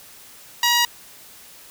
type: tone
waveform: 10% pulse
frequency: 956 Hz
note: A#5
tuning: 43 cents sharp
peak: -7 dBFS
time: 0.63-0.85 s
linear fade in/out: 2 ms
effects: white hiss -45 dBFS RMS until 1.7 s